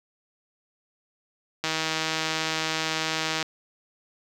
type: click train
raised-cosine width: 0.2 ms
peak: -9 dBFS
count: 285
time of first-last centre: 1.64-3.426 s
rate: 159 Hz
effects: high-pass 60 Hz 12 dB/octave + 7-bit